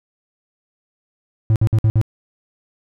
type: tone bursts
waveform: triangle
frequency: 109.8 Hz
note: A2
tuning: 3 cents flat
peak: -9 dBFS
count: 5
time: 1.5-2.014 s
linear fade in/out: 0 ms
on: 58 ms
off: 56 ms
effects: none